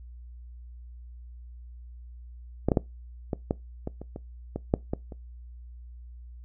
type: clicks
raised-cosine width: 2 ms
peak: -9 / -8 / -7 / -14 / -11 / -18 / -25 / -23 / -17 / -7 / -14 / -27 dBFS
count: 12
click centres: 2.686 / 2.718 / 2.772 / 3.332 / 3.509 / 3.874 / 4.016 / 4.161 / 4.56 / 4.739 / 4.935 / 5.122 s
effects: noise-tail reverb RT60 0.2 s tail -22 dB re dry + added 60 Hz sine -42 dBFS peak until 6.44 s